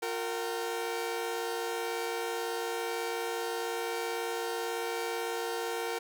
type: tone cluster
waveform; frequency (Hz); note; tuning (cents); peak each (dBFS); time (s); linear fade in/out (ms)
sawtooth; 354.9 / 460.6 / 768; F4 / A#4 / G5; +28 / -21 / -36; -35 / -30 / -36; 0.02-5.99; 10
effects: none